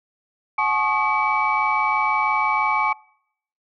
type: tone cluster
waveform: sine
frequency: 755 / 858 / 1096 / 1222 / 2284 Hz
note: F#5 / A5 / C#6 / D#6 / D7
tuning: +35 / -44 / -20 / -32 / -49 cents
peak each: -30 / -22 / -22 / -27 / -23 dBFS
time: 0.58-2.93 s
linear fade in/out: 5 ms
effects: noise-tail reverb RT60 0.7 s tail -25 dB re dry + tanh soft clip ceiling -9 dBFS